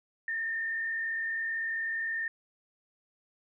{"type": "tone with frequency modulation", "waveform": "sine", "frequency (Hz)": 1813, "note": "A#6", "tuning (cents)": -49, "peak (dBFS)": -30, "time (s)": [0.28, 2.28], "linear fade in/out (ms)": 2, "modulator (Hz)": 41.7, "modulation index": 0.75, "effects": []}